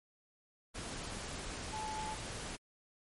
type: tone in noise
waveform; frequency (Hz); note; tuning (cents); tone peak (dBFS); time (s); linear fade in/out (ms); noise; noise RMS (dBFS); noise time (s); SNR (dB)
sine; 865; A5; -30; -39; 1.72-2.15; 20; pink; -43; 0.74-2.57; +1
effects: MP3 48 kbps